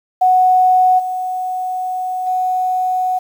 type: tone with level steps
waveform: sine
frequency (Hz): 739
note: F#5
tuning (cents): -2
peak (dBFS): -8 / -18 / -14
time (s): 0.21-3.19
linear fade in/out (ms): 10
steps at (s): 0.98 / 2.26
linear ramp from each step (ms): 20
effects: 7-bit